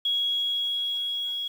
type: tone with level ramp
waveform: sine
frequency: 3322 Hz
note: G#7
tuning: in tune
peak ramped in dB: -22 to -28 dBFS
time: 0.05-1.48 s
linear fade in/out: 5 ms
effects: 8-bit